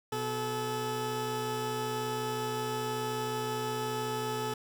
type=tone pair together; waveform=20% pulse; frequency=124.38 / 432.1 Hz; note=B2 / A4; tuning=+13 / -31 cents; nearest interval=octave + minor seventh; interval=2156 cents; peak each=-33 / -28 dBFS; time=0.12-4.54 s; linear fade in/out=5 ms; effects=9-bit